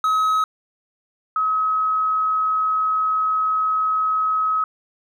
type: tone pair in turn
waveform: triangle / sine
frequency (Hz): 1277 / 1277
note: D#6 / D#6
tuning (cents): +45 / +45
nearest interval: unison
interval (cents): 0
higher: neither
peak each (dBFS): -14 / -17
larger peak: first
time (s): 0.04-0.44 / 1.36-4.64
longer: second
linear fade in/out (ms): 2
effects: none